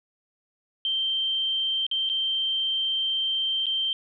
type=tone with dropouts; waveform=sine; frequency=3136 Hz; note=G7; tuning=in tune; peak=-23 dBFS; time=0.85-3.93 s; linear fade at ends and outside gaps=1 ms; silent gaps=1.866-1.913 / 2.091-2.098 / 3.658-3.666 s; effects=none